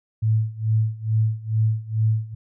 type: tone with tremolo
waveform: sine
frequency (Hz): 110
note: A2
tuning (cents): 0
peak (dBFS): -15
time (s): 0.22-2.35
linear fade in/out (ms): 10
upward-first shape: sine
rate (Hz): 2.3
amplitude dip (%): 90
effects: none